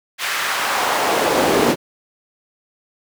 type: noise with high-pass filter sweep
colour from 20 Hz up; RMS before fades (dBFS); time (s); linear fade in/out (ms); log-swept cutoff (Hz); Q
brown; -18; 0.18-1.76; 50; 1900 to 300; 1.2
effects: none